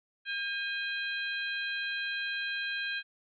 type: harmonic tone with a mistuned harmonic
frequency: 804 Hz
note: G5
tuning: 44 cents sharp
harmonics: 2 / 3 / 4 / 5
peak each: -34 / -38 / -40 / -42 dBFS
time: 0.25-3.03 s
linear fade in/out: 50 ms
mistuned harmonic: 3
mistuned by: +58 cents
effects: none